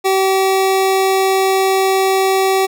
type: tone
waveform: 25% pulse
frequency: 383.2 Hz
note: G4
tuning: 39 cents flat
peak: -8 dBFS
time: 0.04-2.67 s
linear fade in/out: 20 ms
effects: none